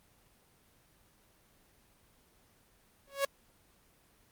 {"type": "tone with exponential growth", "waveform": "sawtooth", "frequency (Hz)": 554.4, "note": "C#5", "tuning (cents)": 0, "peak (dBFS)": -21, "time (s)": [3.07, 3.25], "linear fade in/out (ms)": 5, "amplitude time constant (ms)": 37, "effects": ["pink hiss -66 dBFS RMS until 4.31 s", "Opus 24 kbps"]}